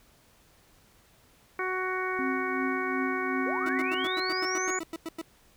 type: harmonic tone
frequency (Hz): 371.7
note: F#4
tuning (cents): +8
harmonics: 1 / 2 / 3 / 4 / 5 / 6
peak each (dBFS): -33 / -39 / -34 / -35 / -38 / -36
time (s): 1.59-4.79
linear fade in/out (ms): 2
type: tone with tremolo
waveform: sine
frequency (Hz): 264.7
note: C4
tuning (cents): +20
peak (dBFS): -28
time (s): 2.19-4.05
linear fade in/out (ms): 0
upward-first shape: triangle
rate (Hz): 2.7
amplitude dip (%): 75
type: linear sweep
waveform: sine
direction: up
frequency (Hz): 368.8 to 7040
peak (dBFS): -33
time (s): 3.45-4.8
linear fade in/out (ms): 20
type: tone bursts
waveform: 40% pulse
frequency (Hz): 326.5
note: E4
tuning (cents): -17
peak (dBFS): -32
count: 13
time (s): 3.66-5.215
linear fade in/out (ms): 2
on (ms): 31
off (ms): 96
effects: pink hiss -61 dBFS RMS until 5.56 s